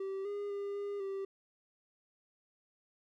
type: tone with pitch steps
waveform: triangle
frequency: 387.5 / 407.8 / 402.1 / 405.1 / 390.3 Hz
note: G4 / G#4 / G4 / G#4 / G4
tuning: -20 / -32 / +44 / -43 / -8 cents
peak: -34 dBFS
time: 0-1.25 s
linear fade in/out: 5 ms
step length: 250 ms
effects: none